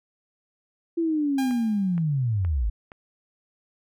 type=linear sweep; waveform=sine; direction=down; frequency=340 to 46.77 Hz; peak=-21 dBFS; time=0.97-2.7 s; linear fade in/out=10 ms
type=tone with exponential decay; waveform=sawtooth; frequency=806 Hz; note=G5; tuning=48 cents sharp; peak=-25 dBFS; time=1.38-2.03 s; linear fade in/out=5 ms; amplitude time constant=140 ms
type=click train; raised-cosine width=0.5 ms; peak=-27 dBFS; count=4; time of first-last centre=1.51-2.918 s; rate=2.13 Hz
effects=none